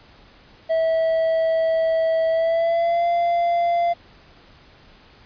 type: tone with pitch glide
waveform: triangle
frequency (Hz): 650 to 688.7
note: E5 to F5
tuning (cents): -24 to -24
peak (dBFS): -15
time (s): 0.69-3.94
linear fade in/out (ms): 20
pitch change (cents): +100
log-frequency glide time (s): 2.29-3.06
effects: pink hiss -50 dBFS RMS until 5.25 s + resampled to 11025 Hz